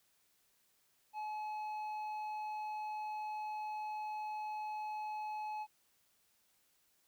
sine tone with tanh clipping, 853 Hz, G#5, 46 cents sharp, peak -40 dBFS, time 1.13-5.67 s, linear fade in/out 50 ms, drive 7 dB, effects white hiss -74 dBFS RMS until 7.07 s

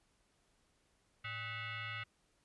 sine tone with frequency modulation, 110 Hz, A2, in tune, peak -40 dBFS, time 1.24-2.04 s, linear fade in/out 10 ms, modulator 692 Hz, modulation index 4, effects pink hiss -75 dBFS RMS until 2.44 s + resampled to 24000 Hz

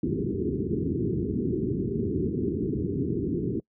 white low-pass noise, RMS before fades -27 dBFS, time 0.03-3.6 s, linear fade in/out 2 ms, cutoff 420 Hz, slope 96 dB/octave, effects noise-tail reverb RT60 0.1 s tail -26 dB re dry + high-pass 80 Hz 12 dB/octave

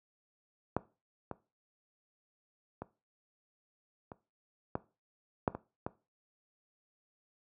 clicks, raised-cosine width 1 ms, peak -15 / -24 / -25 / -30 / -18 / -13 / -24 / -21 dBFS, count 8, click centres 0.766 / 1.313 / 2.82 / 4.118 / 4.754 / 5.478 / 5.55 / 5.865 s, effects noise-tail reverb RT60 0.3 s tail -18 dB re dry + high-pass 80 Hz 12 dB/octave

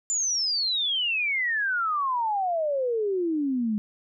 sine exponential sweep, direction down, 7200 to 205.1 Hz, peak -23 dBFS, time 0.1-3.78 s, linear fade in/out 0 ms, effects none

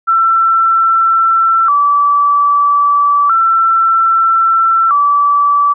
sine tone with vibrato, 1244.5 Hz, D#6, in tune, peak -7 dBFS, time 0.07-5.74 s, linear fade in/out 20 ms, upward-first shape square, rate 0.31 Hz, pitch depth 130 cents each way, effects none

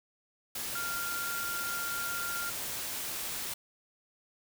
sine tone in noise, 1394 Hz, F6, 4 cents flat, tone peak -35 dBFS, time 0.75-2.5 s, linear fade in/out 5 ms, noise white, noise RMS -37 dBFS, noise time 0.55-3.54 s, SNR -1 dB, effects none

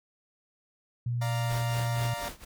sine tone, 120.2 Hz, B2, 46 cents flat, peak -27 dBFS, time 1.06-2.14 s, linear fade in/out 5 ms
sawtooth chord, Bb major, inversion first, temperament equal, 587.3 / 698.5 / 932.3 Hz, D5 / F5 / Bb5, 0 / 0 / 0 cents, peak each -35 / -34 / -34 dBFS, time 1.21-2.29 s, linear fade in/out 10 ms
pink noise with tremolo, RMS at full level -39 dBFS, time 1.49-2.45 s, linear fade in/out 10 ms, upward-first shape sine, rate 4.2 Hz, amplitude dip 90%
effects none

